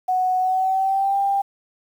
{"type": "tone with pitch glide", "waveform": "sine", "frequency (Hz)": [740, 793.1], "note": ["F#5", "G5"], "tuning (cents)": [0, 20], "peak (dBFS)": -17, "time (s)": [0.08, 1.42], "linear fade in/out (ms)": 10, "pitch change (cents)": 120, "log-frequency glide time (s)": [0.39, 1.17], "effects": ["8-bit"]}